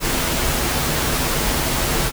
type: noise with comb filter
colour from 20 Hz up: pink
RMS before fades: -20 dBFS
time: 0-2.12 s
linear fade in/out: 50 ms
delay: 10 ms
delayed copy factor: -0.5
effects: none